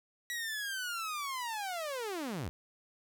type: linear sweep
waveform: sawtooth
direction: down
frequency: 1939 to 67.8 Hz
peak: -32 dBFS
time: 0.3-2.49 s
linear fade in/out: 0 ms
effects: none